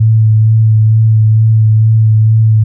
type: tone with vibrato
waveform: sine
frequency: 110 Hz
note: A2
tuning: in tune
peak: -4 dBFS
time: 0-2.64 s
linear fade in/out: 10 ms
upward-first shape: sine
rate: 2.2 Hz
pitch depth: 17 cents each way
effects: none